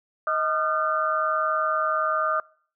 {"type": "tone cluster", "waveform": "sine", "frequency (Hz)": [629, 1214, 1375, 1516], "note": ["D#5", "D#6", "F6", "F#6"], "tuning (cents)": [19, -43, -27, 42], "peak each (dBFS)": [-28, -24, -28, -33], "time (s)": [0.27, 2.4], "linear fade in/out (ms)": 2, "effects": ["noise-tail reverb RT60 0.5 s tail -24 dB re dry"]}